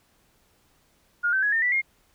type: tone with pitch steps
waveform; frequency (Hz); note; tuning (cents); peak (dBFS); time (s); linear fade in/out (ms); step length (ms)
sine; 1424 / 1543.9 / 1674 / 1815 / 1967.8 / 2134; F6 / G6 / G#6 / A#6 / B6 / C7; +33 / -27 / +13 / -47 / -7 / +34; -20; 1.23-1.818; 20; 98
effects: pink hiss -64 dBFS RMS until 2.14 s